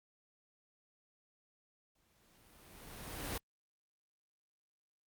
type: noise with exponential growth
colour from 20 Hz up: pink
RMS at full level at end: -38 dBFS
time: 1.95-3.38 s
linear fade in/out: 5 ms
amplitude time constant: 310 ms
effects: Opus 48 kbps